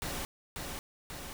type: noise with echo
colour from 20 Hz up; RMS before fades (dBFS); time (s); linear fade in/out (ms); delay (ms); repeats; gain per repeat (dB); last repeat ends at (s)
pink; -37; 0.02-0.25; 0; 540; 2; -3; 1.33
effects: none